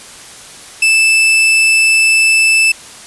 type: tone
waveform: 40% pulse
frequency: 2637 Hz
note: E7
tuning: in tune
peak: -6 dBFS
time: 0.82-2.72 s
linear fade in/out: 5 ms
effects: white hiss -34 dBFS RMS until 3.06 s + resampled to 24000 Hz